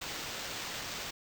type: noise with sample-and-hold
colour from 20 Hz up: white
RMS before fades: -40 dBFS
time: 0.01-1.11 s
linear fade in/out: 10 ms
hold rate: 11025 Hz
effects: none